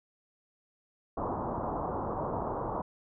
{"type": "low-pass noise", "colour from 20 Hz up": "white", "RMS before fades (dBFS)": -34, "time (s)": [1.17, 2.82], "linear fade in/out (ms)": 5, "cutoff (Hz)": 1100, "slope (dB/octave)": 48, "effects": []}